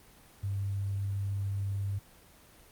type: tone with quantisation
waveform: sine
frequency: 99 Hz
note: G2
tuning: 18 cents sharp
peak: -30 dBFS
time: 0.43-1.99 s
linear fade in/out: 10 ms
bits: 10
effects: pink hiss -57 dBFS RMS until 2.71 s + Opus 24 kbps